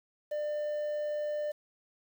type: tone with quantisation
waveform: triangle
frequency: 597 Hz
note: D5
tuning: 28 cents sharp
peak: -29 dBFS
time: 0.31-1.52 s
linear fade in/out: 10 ms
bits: 9
effects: none